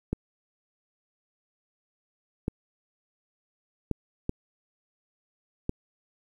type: clicks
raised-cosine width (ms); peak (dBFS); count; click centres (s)
3; -14; 5; 0.13 / 2.481 / 3.913 / 4.294 / 5.694
effects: 9-bit